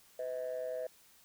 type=ring-modulated tone; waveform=triangle; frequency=65.6 Hz; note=C2; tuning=5 cents sharp; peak=-29 dBFS; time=0.19-0.87 s; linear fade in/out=5 ms; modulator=572 Hz; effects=tanh soft clip ceiling -31 dBFS + white hiss -63 dBFS RMS until 1.24 s